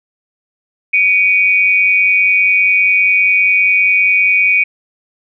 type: tone pair together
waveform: sine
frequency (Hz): 2275 / 2465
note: C#7 / D#7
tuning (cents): +44 / -17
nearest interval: minor second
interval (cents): 139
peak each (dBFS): -11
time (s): 0.93-4.64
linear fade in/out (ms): 10
effects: none